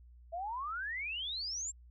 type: exponential sweep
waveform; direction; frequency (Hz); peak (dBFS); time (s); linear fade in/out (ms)
sine; up; 649 to 7620; -36; 0.32-1.72; 20
effects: added 60 Hz sine -54 dBFS peak until 1.9 s